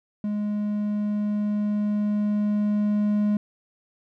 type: tone with level ramp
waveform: triangle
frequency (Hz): 208.3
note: G#3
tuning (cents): +5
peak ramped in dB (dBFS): -22 to -17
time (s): 0.24-3.37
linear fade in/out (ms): 2
effects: none